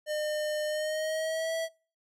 square tone with pitch glide, 606 to 653.3 Hz, D#5 to E5, -46 to -16 cents, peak -30 dBFS, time 0.06-1.69 s, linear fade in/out 50 ms, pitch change +130 cents, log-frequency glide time 0.66-1.54 s, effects noise-tail reverb RT60 0.4 s tail -24 dB re dry + low-pass 12000 Hz 12 dB/octave

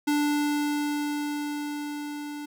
square tone with level ramp, 293.7 Hz, D4, in tune, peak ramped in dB -22 to -35 dBFS, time 0.07-2.46 s, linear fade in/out 10 ms, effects none

